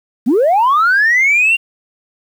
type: linear sweep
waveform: sine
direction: up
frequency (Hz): 205.6 to 2801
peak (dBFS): -7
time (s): 0.26-1.57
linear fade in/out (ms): 20
effects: tanh soft clip ceiling -6 dBFS + 7-bit